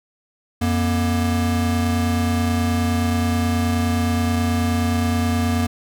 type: tone pair together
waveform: square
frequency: 89.15 / 238 Hz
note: F2 / A#3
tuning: +36 / +36 cents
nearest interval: octave + perfect fourth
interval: 1700 cents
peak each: -21 dBFS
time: 0.61-5.67 s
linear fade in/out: 10 ms
effects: none